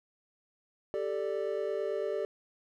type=chord; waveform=triangle; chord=G suspended second; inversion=none; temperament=just; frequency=392 / 441 / 588 Hz; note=G4 / A4 / D5; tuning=0 / +4 / +2 cents; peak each=-33 dBFS; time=0.94-2.25 s; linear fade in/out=0 ms; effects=none